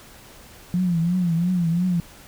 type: tone with vibrato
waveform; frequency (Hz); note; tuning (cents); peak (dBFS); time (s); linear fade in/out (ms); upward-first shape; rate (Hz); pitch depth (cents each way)
sine; 173.8; F3; -8; -18; 0.74-2; 0; triangle; 2.9; 120
effects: pink hiss -46 dBFS RMS until 2.27 s